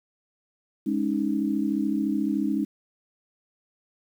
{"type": "chord", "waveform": "sine", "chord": "Ab suspended fourth", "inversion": "none", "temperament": "equal", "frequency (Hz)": [207.7, 277.2, 311.1], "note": ["Ab3", "Db4", "Eb4"], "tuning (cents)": [0, 0, 0], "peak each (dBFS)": -27, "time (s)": [0.86, 2.65], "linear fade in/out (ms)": 10, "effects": ["9-bit"]}